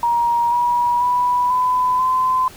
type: tone with pitch steps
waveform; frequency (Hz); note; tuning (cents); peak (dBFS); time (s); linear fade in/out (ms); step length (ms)
sine; 945 / 964.3 / 984 / 1004.1 / 1024.6; A#5 / B5 / B5 / B5 / C6; +23 / -42 / -7 / +28 / -37; -14; 0.03-2.48; 2; 490
effects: pink hiss -41 dBFS RMS until 2.56 s